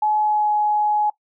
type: tone with pitch glide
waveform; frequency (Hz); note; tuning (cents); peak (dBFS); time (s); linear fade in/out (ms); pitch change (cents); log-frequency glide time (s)
sine; 850 to 841.2; G#5 to G#5; +40 to +22; -16; 0.02-1.1; 5; -18; 0.2-0.51
effects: noise-tail reverb RT60 0.1 s tail -19 dB re dry

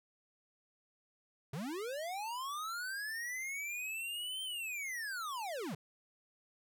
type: linear two-way sweep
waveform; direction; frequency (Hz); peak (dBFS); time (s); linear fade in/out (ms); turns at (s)
square; up then down; 123.47 to 3136 to 123.47; -39; 1.53-5.75; 5; 4.43
effects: none

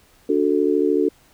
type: chord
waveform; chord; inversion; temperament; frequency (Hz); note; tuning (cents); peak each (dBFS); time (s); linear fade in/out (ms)
sine; D major; none; just; 293.7 / 367.1 / 440.5; D4 / F#4 / A4; 0 / -14 / +2; -20; 0.29-1.09; 5
effects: pink hiss -55 dBFS RMS until 1.33 s

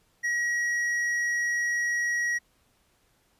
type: tone with hard clipping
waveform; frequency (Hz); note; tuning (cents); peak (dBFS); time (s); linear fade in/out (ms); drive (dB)
triangle; 1907; A#6; +39; -26; 0.23-2.39; 20; 9
effects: pink hiss -67 dBFS RMS until 3.39 s + resampled to 32000 Hz

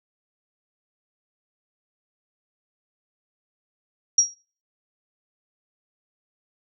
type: tone with exponential decay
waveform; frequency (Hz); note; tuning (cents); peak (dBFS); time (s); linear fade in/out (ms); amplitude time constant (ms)
sine; 5670; F8; +25; -10; 4.18-4.34; 5; 33
effects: noise-tail reverb RT60 0.4 s tail -23 dB re dry

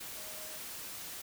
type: tone in noise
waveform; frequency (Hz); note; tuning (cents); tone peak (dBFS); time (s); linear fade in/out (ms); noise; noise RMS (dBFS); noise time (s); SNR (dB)
sine; 622; D#5; -1; -53; 0.17-0.58; 10; white; -44; 0-1.22; -12
effects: none

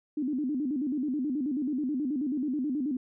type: tone with vibrato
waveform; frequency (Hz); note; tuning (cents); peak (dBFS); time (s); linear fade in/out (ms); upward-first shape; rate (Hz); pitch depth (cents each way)
sine; 276; C#4; -7; -27; 0.17-2.97; 5; square; 9.3; 150
effects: none

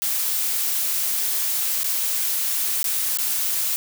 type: noise with dropouts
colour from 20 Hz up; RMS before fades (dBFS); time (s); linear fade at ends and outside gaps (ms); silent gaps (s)
blue; -23; 0.02-3.76; 0; 1.833-1.843 / 2.83-2.842 / 3.173-3.186
effects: none

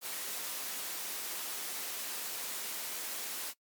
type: high-pass noise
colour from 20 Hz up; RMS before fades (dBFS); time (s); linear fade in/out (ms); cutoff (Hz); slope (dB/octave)
white; -39; 0.01-3.54; 50; 260; 12
effects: noise-tail reverb RT60 0.1 s tail -21 dB re dry + MP3 96 kbps

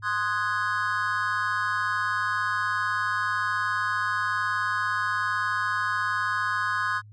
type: chord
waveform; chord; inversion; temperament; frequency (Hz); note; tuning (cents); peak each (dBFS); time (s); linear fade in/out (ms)
triangle; Ab dominant seventh; first; equal; 1046.5 / 1244.5 / 1480 / 1661.2; C6 / Eb6 / Gb6 / Ab6; 0 / 0 / 0 / 0; -28; 0.02-7.02; 50
effects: added 105 Hz sine -45 dBFS peak until 7.12 s + resampled to 22050 Hz

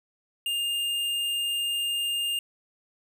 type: tone with hard clipping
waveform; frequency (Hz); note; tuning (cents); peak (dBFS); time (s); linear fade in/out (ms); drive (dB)
triangle; 2813; F7; +12; -27; 0.46-2.39; 2; 16
effects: none

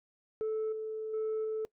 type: tone with level steps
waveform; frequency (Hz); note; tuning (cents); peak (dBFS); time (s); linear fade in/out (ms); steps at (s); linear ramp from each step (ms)
sine; 437; A4; -12; -28 / -34 / -28 / -30; 0.41-1.65; 0; 0.72 / 1.13 / 1.44; 10
effects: noise-tail reverb RT60 0.1 s tail -23 dB re dry + tanh soft clip ceiling -29 dBFS

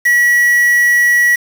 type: tone with quantisation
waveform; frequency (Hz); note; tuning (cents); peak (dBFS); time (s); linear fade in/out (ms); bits
triangle; 1930; B6; -40; -6; 0.05-1.36; 10; 4
effects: none

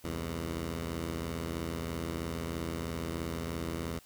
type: beating tone pair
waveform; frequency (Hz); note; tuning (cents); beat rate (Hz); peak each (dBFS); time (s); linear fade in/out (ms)
10% pulse; 66.1 / 83.1; C2 / E2; +18 / +15; 17; -33 / -27; 0.04-3.99; 5
effects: white hiss -59 dBFS RMS until 4.05 s

